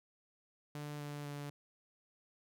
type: tone with pitch steps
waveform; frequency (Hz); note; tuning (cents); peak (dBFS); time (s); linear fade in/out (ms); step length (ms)
sawtooth; 147.5 / 145.97 / 144.46; D3 / D3 / D3; +8 / -10 / -28; -38; 0.75-1.5; 2; 250
effects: none